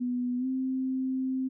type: tone with pitch glide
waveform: sine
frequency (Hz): 246.9 to 261.1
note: B3 to C4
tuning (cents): 0 to -3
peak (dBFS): -27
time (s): 0-1.49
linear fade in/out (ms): 20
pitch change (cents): +97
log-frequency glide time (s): 0.38-0.46
effects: none